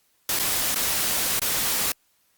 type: noise with dropouts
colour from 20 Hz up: white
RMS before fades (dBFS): -24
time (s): 0.29-1.92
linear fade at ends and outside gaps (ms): 2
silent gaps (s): 0.39-0.396 / 0.746-0.758 / 1.394-1.417
effects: white hiss -66 dBFS RMS until 2.37 s + Opus 48 kbps